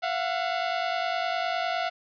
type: tone pair together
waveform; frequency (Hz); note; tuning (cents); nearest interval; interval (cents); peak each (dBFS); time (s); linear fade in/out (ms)
sawtooth; 678.2 / 728; E5 / F#5; +49 / -28; minor second; 123; -25; 0.02-1.9; 20
effects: resampled to 11025 Hz + 10-bit